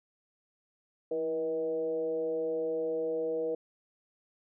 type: tone with frequency modulation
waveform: sine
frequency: 480.4 Hz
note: B4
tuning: 48 cents flat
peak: -29 dBFS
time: 1.11-3.55 s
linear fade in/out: 5 ms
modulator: 155 Hz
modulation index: 0.65
effects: none